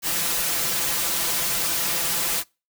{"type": "noise with comb filter", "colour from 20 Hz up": "white", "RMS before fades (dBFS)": -24, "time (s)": [0.02, 2.44], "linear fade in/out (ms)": 50, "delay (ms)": 5.9, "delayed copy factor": 0.95, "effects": ["noise-tail reverb RT60 0.3 s tail -26 dB re dry"]}